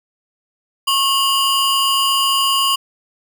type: ring-modulated tone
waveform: 35% pulse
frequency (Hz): 1975.5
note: B6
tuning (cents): 0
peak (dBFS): -9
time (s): 0.87-2.76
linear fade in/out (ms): 10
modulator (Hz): 883
effects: none